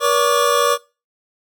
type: tone cluster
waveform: square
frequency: 479.7 / 572 / 1121 / 1182 Hz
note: A#4 / D5 / C#6 / D6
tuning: +50 / -46 / +19 / +11 cents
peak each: -20 dBFS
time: 0-0.78 s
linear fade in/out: 50 ms
effects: noise-tail reverb RT60 0.3 s tail -21 dB re dry